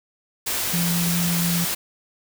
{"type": "tone in noise", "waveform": "sine", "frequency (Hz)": 172.1, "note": "F3", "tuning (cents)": -25, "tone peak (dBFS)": -21, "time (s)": [0.73, 1.65], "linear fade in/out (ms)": 10, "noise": "white", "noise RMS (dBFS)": -25, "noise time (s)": [0.46, 1.75], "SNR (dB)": 1, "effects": []}